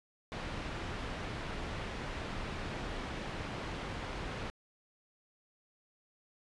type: low-pass noise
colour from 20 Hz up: pink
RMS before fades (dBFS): -40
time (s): 0.32-4.5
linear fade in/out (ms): 0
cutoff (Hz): 3100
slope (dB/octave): 12
effects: resampled to 24000 Hz